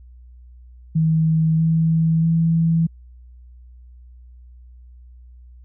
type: tone with pitch steps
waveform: sine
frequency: 159.7 / 162.02 / 164.38 Hz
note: D#3 / E3 / E3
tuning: +45 / -30 / -5 cents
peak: -14 dBFS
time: 0.95-2.87 s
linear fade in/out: 10 ms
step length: 640 ms
effects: added 61 Hz sine -41 dBFS peak until 5.64 s